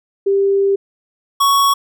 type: tone pair in turn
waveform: sine / square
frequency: 394.8 / 1113.7 Hz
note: G4 / C#6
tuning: +12 / +8 cents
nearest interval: octave + tritone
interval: 1796 cents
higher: second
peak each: -11 dBFS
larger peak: neither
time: 0.26-0.76 / 1.4-1.74 s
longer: first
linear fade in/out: 10 ms
effects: none